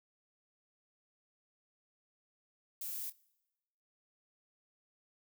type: noise with echo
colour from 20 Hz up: violet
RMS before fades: -41 dBFS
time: 2.81-3.1 s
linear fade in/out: 5 ms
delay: 26 ms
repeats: 1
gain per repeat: -14 dB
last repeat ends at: 3.126 s
effects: noise-tail reverb RT60 1.0 s tail -24 dB re dry